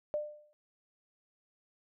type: tone with exponential decay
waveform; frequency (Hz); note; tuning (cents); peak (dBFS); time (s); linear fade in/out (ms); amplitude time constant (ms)
sine; 598; D5; +31; -28; 0.14-0.53; 0; 84
effects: none